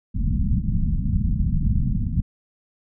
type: low-pass noise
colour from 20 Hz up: pink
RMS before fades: -21 dBFS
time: 0.14-2.22 s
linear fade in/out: 20 ms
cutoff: 220 Hz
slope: 48 dB/octave
effects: none